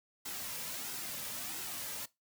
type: noise with flanger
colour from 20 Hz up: white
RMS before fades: -41 dBFS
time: 0.25-2.06 s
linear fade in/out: 10 ms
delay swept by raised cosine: 1.7 to 2.8 ms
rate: 1.5 Hz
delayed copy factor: -0.5
effects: noise-tail reverb RT60 0.2 s tail -20 dB re dry